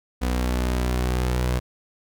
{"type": "tone pair together", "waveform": "sawtooth", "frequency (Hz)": [62, 124.2], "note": ["B1", "B2"], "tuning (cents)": [7, 10], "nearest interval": "octave", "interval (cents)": 1203, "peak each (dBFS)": [-17, -26], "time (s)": [0.21, 1.6], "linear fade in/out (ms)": 20, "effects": []}